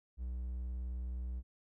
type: tone with vibrato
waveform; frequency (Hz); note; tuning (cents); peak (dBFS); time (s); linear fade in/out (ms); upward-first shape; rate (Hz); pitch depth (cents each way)
triangle; 61.74; B1; 0; -35; 0.17-1.43; 50; square; 19; 19
effects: none